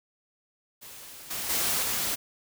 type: noise with level steps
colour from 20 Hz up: white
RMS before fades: -45 / -33 / -27 / -29 dBFS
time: 0.81-2.16 s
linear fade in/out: 20 ms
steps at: 1.3 / 1.49 / 1.82 s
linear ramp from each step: 10 ms
effects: none